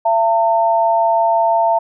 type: tone pair together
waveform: sine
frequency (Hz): 674.2 / 900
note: E5 / A5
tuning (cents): +39 / +39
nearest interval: perfect fourth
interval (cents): 500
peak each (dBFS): -14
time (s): 0.05-1.79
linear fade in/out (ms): 10
effects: none